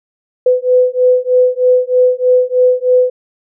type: beating tone pair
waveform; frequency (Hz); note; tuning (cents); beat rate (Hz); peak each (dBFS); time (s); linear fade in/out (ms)
sine; 501 / 504.2; B4 / B4; +25 / +36; 3.2; -11; 0.46-3.1; 5
effects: none